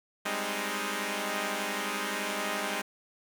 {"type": "chord", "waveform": "5% pulse", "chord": "Ab major seventh", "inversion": "third", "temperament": "equal", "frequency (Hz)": [196, 207.7, 261.6, 311.1], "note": ["G3", "Ab3", "C4", "Eb4"], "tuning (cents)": [0, 0, 0, 0], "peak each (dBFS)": [-26, -23, -27, -25], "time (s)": [0.25, 2.82], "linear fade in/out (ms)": 10, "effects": []}